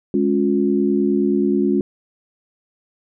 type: chord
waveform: sine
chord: Db major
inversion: second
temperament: equal with one note detuned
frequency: 207.7 / 277.2 / 357.4 Hz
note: Ab3 / Db4 / F4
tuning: 0 / 0 / +40 cents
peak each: -19 dBFS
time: 0.14-1.81 s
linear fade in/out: 2 ms
effects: none